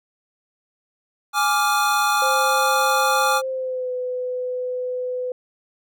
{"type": "chord", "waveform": "square", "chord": "D diminished", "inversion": "second", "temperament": "equal", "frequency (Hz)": [830.6, 1174.7, 1396.9], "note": ["Ab5", "D6", "F6"], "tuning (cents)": [0, 0, 0], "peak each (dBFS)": [-22, -22, -23], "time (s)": [1.33, 3.42], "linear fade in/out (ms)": 50}
{"type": "tone with pitch glide", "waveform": "sine", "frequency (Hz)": [525, 501.9], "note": ["C5", "B4"], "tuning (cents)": [6, 28], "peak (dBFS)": -23, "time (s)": [2.22, 5.32], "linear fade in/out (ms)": 2, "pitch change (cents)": -78, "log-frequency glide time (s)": [3.48, 3.92]}
{"effects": []}